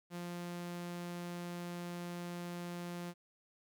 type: tone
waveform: sawtooth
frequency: 174.61 Hz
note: F3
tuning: in tune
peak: -37 dBFS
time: 0.1-3.14 s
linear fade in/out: 50 ms
effects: 13-bit